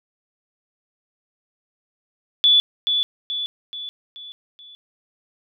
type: tone with echo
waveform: sine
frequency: 3451 Hz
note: A7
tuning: 34 cents flat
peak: -11 dBFS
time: 2.44-2.6 s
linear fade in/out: 0 ms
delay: 430 ms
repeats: 5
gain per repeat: -6 dB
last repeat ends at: 4.75 s
effects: none